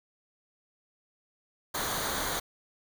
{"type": "noise with comb filter", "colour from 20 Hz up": "pink", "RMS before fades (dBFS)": -32, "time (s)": [1.74, 2.4], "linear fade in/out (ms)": 10, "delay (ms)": 0.38, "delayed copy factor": -0.65, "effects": []}